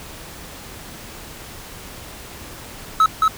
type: tone with echo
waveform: triangle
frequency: 1293 Hz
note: E6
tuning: 34 cents flat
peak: -8 dBFS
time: 3-3.06 s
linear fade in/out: 2 ms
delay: 220 ms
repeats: 1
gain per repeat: -2 dB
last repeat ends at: 3.28 s
effects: pink hiss -37 dBFS RMS until 3.37 s